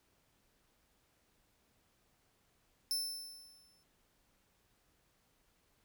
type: tone with exponential decay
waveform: sawtooth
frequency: 5300 Hz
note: E8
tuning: 9 cents sharp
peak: -29 dBFS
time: 2.91-3.83 s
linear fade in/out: 0 ms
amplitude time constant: 200 ms
effects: pink hiss -74 dBFS RMS until 5.84 s